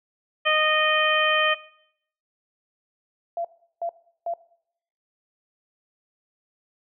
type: harmonic tone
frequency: 618 Hz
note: D#5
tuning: 12 cents flat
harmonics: 1 / 2 / 3 / 4 / 5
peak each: -24 / -24 / -24 / -24 / -24 dBFS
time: 0.45-1.55 s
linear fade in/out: 20 ms
type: tone bursts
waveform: sine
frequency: 682 Hz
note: F5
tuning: 41 cents flat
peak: -25 dBFS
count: 3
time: 3.37-4.338 s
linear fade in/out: 2 ms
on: 76 ms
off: 370 ms
effects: noise-tail reverb RT60 0.7 s tail -19 dB re dry